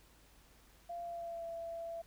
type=tone with pitch glide; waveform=sine; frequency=690 to 670 Hz; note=F5 to E5; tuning=-21 to +28 cents; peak=-40 dBFS; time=0.89-2.02 s; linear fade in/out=10 ms; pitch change=-51 cents; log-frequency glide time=1.04-1.45 s; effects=added 50 Hz sine -66 dBFS peak until 2.06 s + pink hiss -65 dBFS RMS until 2.06 s